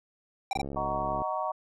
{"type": "tone bursts", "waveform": "square", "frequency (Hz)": 783, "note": "G5", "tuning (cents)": -2, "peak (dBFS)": -27, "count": 3, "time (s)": [0.51, 0.615], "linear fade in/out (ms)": 2, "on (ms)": 21, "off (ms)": 21}
{"type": "click train", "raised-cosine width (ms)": 2, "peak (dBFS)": -24, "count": 47, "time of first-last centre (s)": [0.56, 1.219], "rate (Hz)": 69.8}
{"type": "chord", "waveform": "sine", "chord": "D# minor seventh", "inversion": "none", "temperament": "just", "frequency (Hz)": [622.3, 746.7, 933.4, 1120.1], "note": ["D#5", "F#5", "A#5", "C#6"], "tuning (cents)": [0, 16, 2, 18], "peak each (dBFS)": -34, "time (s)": [0.76, 1.52], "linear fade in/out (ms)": 10}
{"effects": ["low-pass 7000 Hz 12 dB/octave"]}